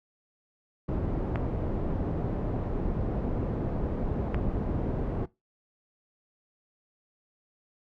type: low-pass noise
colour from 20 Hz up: pink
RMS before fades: -30 dBFS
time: 0.88-5.26 s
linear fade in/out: 10 ms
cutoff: 520 Hz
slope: 12 dB/octave
type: clicks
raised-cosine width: 0.5 ms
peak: -17 dBFS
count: 2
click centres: 1.358 / 4.345 s
effects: noise-tail reverb RT60 0.2 s tail -19 dB re dry